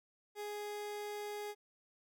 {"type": "tone", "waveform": "30% pulse", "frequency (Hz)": 415.3, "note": "G#4", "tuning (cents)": 0, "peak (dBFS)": -38, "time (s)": [0.35, 1.55], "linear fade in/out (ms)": 50, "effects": []}